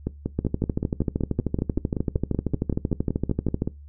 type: two click trains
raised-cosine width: 3 ms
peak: -10 / -12 dBFS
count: 43 / 20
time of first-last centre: 0.39-3.621 / 0.07-3.675 s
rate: 13 / 5.27 Hz
effects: noise-tail reverb RT60 0.2 s tail -20 dB re dry + added 72 Hz sine -41 dBFS peak until 3.88 s